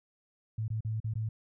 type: tone with dropouts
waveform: sine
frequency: 110 Hz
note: A2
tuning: in tune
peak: -30 dBFS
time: 0.58-1.29 s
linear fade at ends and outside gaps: 5 ms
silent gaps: 0.681-0.702 / 0.807-0.848 / 1.002-1.043 / 1.138-1.154 s
effects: none